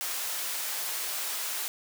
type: high-pass noise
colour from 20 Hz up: white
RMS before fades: -33 dBFS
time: 0.01-1.68 s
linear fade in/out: 0 ms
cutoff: 550 Hz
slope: 12 dB/octave
effects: none